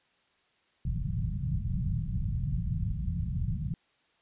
white low-pass noise, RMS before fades -31 dBFS, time 0.85-3.74 s, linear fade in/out 2 ms, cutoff 170 Hz, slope 48 dB/octave, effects white hiss -69 dBFS RMS until 4.21 s + resampled to 8000 Hz

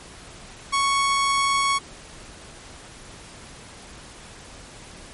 sawtooth tone, 1108.7 Hz, C#6, in tune, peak -15 dBFS, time 0.72-1.79 s, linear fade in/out 20 ms, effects pink hiss -43 dBFS RMS until 5.13 s + MP3 48 kbps

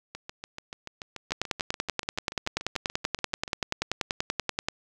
two click trains, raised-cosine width 0.2 ms, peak -9 / -20 dBFS, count 36 / 24, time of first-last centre 1.32-4.685 / 0.15-3.479 s, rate 10.4 / 6.91 Hz, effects none

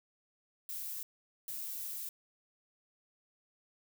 violet noise bursts at uneven times, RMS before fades -41 dBFS, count 2, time 0.69-1.03 / 1.48-2.09 s, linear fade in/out 2 ms, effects none

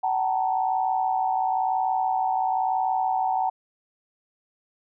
sine tone cluster, 756 / 882 / 943 Hz, F#5 / A5 / A#5, +37 / +4 / +20 cents, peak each -23 / -27 / -31 dBFS, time 0.03-3.5 s, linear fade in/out 10 ms, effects none

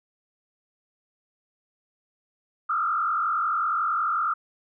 sine tone with frequency modulation, 1298 Hz, E6, 27 cents flat, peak -22 dBFS, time 2.69-4.34 s, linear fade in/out 10 ms, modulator 45.5 Hz, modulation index 2.1, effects none

